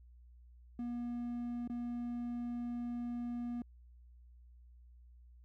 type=tone with dropouts; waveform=triangle; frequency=240 Hz; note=B3; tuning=49 cents flat; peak=-35 dBFS; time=0.79-3.62 s; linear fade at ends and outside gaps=2 ms; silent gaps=1.676-1.698 s; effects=added 60 Hz sine -56 dBFS peak until 5.44 s